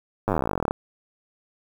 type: slowing click train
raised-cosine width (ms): 1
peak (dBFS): -9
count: 26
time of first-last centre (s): 0.28-0.71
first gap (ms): 9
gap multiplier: 1.05
effects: 7-bit